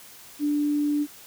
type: tone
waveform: sine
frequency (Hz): 293.7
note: D4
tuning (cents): 0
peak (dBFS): -21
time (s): 0.39-1.07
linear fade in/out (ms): 50
effects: white hiss -47 dBFS RMS until 1.26 s